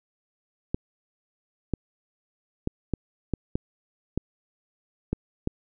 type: clicks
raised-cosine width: 3 ms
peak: -12 dBFS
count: 9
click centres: 0.745 / 1.737 / 2.674 / 2.937 / 3.337 / 3.555 / 4.176 / 5.13 / 5.474 s
effects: none